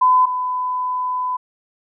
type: tone pair in turn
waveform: sine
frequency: 1011 / 1004 Hz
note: B5 / B5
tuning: +40 / +28 cents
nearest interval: unison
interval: 12 cents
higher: first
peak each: -10 / -19 dBFS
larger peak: first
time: 0.01-0.26 / 0.26-1.37 s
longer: second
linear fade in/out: 10 ms
effects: none